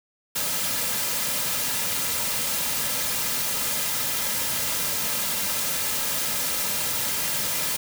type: noise with comb filter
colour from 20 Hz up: white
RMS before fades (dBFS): -26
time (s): 0.35-7.77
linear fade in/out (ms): 10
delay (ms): 2.7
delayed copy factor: -0.5
effects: none

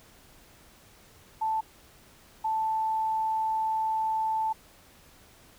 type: tone bursts at uneven times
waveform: sine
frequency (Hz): 880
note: A5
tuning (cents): 0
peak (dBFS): -25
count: 2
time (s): 1.41-1.61 / 2.44-4.53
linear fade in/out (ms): 10
effects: pink hiss -56 dBFS RMS until 5.58 s

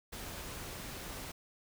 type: noise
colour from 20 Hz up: pink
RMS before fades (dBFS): -44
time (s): 0.12-1.32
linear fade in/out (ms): 10
effects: none

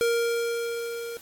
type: tone with level ramp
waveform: square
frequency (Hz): 467.3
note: A#4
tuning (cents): +4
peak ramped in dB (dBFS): -21 to -34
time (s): 0.01-1.17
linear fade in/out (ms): 0
effects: white hiss -49 dBFS RMS until 1.21 s + AAC 64 kbps

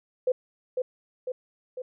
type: tone with echo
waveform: sine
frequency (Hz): 507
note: B4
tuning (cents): +45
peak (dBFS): -20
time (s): 0.27-0.32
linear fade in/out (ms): 5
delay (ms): 500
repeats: 3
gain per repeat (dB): -4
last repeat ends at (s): 1.82
effects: none

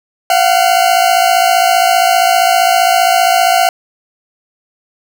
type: tone pair together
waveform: 40% pulse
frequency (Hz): 691.8 / 747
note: F5 / F#5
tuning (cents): -17 / +16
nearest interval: minor second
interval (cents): 133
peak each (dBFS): -10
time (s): 0.3-3.69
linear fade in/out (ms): 2
effects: none

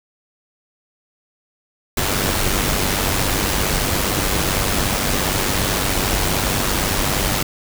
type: noise with amplitude modulation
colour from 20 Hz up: pink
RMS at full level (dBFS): -17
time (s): 1.97-7.43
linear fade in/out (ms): 5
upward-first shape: sine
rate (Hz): 97.4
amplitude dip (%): 50
effects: none

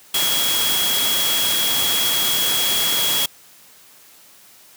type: tone in noise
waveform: sine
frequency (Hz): 3322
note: G#7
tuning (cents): 0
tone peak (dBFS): -20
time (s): 0.14-3.26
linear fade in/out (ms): 5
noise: white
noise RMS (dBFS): -21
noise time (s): 0.14-3.26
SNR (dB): -2
effects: white hiss -48 dBFS RMS until 4.76 s + high-pass 100 Hz 12 dB/octave

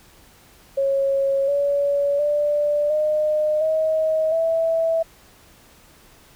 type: tone with pitch steps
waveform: sine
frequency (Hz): 548 / 568 / 588.7 / 610.2 / 632.4 / 655.5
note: C#5 / C#5 / D5 / D#5 / D#5 / E5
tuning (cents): -20 / +42 / +4 / -34 / +28 / -10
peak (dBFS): -17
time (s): 0.77-5.03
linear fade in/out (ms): 10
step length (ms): 710
effects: pink hiss -51 dBFS RMS until 6.35 s

